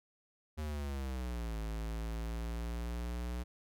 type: linear two-way sweep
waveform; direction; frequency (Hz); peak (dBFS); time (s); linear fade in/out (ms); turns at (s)
square; down then up; 77.8 to 54 to 60.8; -37; 0.57-3.44; 20; 1.58
effects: none